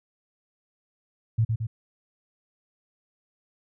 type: tone with echo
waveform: sine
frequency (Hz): 112.5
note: A2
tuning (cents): +39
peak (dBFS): -18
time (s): 1.38-1.45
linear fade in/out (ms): 10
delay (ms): 110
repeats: 2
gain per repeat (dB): -4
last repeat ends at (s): 1.67
effects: none